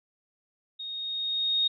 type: tone with level ramp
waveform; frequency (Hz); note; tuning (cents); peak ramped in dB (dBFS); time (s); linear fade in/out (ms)
sine; 3723; A#7; -3; -35 to -21; 0.79-1.68; 10
effects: none